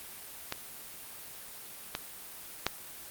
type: clicks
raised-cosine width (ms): 0.2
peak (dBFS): -15 / -14 / -9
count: 3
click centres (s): 0.524 / 1.951 / 2.666
effects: white hiss -46 dBFS RMS until 3.1 s + Opus 32 kbps